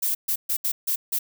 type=noise bursts at uneven times; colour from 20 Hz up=violet; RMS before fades=-24 dBFS; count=6; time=0.02-0.15 / 0.28-0.36 / 0.49-0.57 / 0.64-0.72 / 0.87-0.96 / 1.12-1.19 s; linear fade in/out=10 ms; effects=none